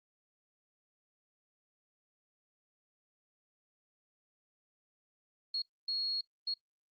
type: tone bursts at uneven times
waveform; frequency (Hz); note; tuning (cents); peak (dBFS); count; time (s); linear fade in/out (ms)
sine; 4310; C#8; -49; -32; 3; 5.54-5.62 / 5.88-6.21 / 6.47-6.54; 5
effects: noise-tail reverb RT60 0.1 s tail -19 dB re dry + Opus 32 kbps